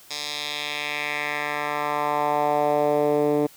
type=tone with band-pass filter sweep; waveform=10% pulse; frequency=147.7 Hz; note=D3; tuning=10 cents sharp; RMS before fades=-24 dBFS; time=0.1-3.47 s; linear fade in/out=10 ms; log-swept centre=4900 to 360 Hz; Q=2; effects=white hiss -50 dBFS RMS until 3.56 s